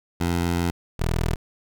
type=tone pair in turn; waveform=15% pulse; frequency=86.3 / 40.73 Hz; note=F2 / E1; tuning=-20 / -20 cents; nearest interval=octave + minor second; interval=1300 cents; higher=first; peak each=-15 dBFS; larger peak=neither; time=0.2-0.71 / 0.99-1.36 s; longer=first; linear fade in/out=10 ms; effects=none